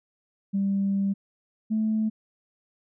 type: tone pair in turn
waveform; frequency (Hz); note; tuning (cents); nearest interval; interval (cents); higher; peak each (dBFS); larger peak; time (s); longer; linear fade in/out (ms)
sine; 197.1 / 218; G3 / A3; +10 / -16; major second; 174; second; -21; neither; 0.53-1.14 / 1.7-2.1; first; 20
effects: tanh soft clip ceiling -17 dBFS